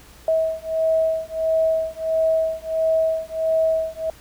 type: beating tone pair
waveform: sine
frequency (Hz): 643 / 644.5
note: E5 / E5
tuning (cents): -43 / -39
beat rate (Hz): 1.5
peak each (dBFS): -21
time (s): 0.28-4.1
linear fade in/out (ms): 2
effects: added 60 Hz sine -49 dBFS peak until 4.2 s + pink hiss -48 dBFS RMS until 4.2 s